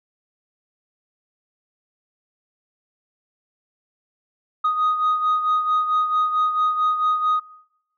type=beating tone pair; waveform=sine; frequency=1245 / 1249.5 Hz; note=D#6 / D#6; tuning=+1 / +7 cents; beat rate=4.5 Hz; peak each=-17 / -23 dBFS; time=4.64-7.4 s; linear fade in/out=10 ms; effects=noise-tail reverb RT60 0.9 s tail -25 dB re dry + tanh soft clip ceiling -14 dBFS